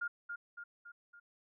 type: tone with echo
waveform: sine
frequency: 1413 Hz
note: F6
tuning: 20 cents sharp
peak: -34 dBFS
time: 0.01-0.08 s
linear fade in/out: 10 ms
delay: 280 ms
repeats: 4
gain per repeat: -5 dB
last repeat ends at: 1.2 s
effects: none